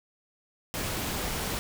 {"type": "noise", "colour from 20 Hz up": "pink", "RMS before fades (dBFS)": -32, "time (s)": [0.74, 1.59], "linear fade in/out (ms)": 0, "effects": []}